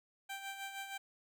15% pulse tone with tremolo, 784 Hz, G5, in tune, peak -34 dBFS, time 0.29-0.98 s, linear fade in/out 10 ms, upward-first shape sine, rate 6.4 Hz, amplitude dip 55%, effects none

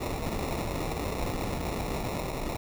pink noise with sample-and-hold, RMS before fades -32 dBFS, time 0-2.57 s, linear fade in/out 10 ms, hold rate 1575 Hz, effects none

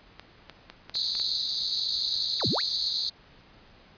clicks, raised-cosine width 0.2 ms, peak -23 dBFS, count 7, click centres 0.196 / 0.497 / 0.7 / 0.896 / 0.954 / 1.152 / 1.198 s
white band-pass noise, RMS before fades -29 dBFS, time 0.94-3.1 s, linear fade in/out 10 ms, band 3900 to 4600 Hz, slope 96 dB/octave
sine exponential two-way sweep, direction down then up, 3017 to 98 to 3017 Hz, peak -26 dBFS, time 2.39-2.62 s, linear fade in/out 50 ms, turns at 2.48 s
effects pink hiss -55 dBFS RMS until 3.97 s + resampled to 11025 Hz

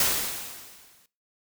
white noise with exponential decay, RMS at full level -21 dBFS, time 0-1.06 s, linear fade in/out 2 ms, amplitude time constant 230 ms, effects noise-tail reverb RT60 0.3 s tail -19 dB re dry

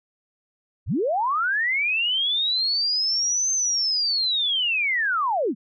sine linear two-way sweep, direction up then down, 48.5 to 6300 to 172.4 Hz, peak -20 dBFS, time 0.86-5.55 s, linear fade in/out 50 ms, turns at 3.52 s, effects none

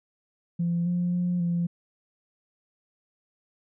sine tone with pitch steps, 171.2 / 176.3 / 177.4 / 172.1 Hz, F3 / F3 / F3 / F3, -34 / +17 / +27 / -25 cents, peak -22 dBFS, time 0.59-1.67 s, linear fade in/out 10 ms, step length 270 ms, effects tanh soft clip ceiling -19 dBFS

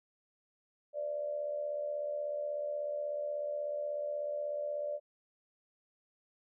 sine tone with amplitude modulation, 587.3 Hz, D5, in tune, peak -31 dBFS, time 0.93-5 s, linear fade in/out 50 ms, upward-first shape sine, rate 76.4 Hz, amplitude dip 60%, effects none

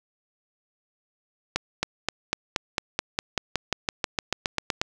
accelerating click train, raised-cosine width 0.2 ms, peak -6 dBFS, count 19, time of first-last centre 1.56-4.815 s, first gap 270 ms, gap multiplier 0.95, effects none

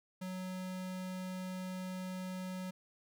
square tone, 185 Hz, F#3, in tune, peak -40 dBFS, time 0.21-2.71 s, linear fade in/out 10 ms, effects none

